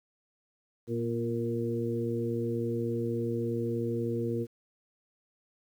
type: harmonic tone with a mistuned harmonic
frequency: 116.54 Hz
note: A#2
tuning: in tune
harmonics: 1 / 2 / 3 / 4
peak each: -34 / -34 / -34 / -34 dBFS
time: 0.87-4.47 s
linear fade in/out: 50 ms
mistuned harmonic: 2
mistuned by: +30 cents
effects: 10-bit